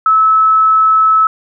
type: tone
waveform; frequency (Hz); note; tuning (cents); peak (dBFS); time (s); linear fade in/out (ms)
sine; 1300; E6; -24; -6; 0.06-1.27; 2
effects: none